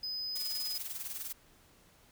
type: tone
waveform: triangle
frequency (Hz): 5020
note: D#8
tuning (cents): +15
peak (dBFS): -34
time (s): 0.03-0.78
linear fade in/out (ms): 5
type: noise with tremolo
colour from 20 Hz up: blue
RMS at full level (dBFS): -38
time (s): 0.35-1.33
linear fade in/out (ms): 10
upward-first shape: sine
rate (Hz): 20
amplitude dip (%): 65
effects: pink hiss -63 dBFS RMS until 2.11 s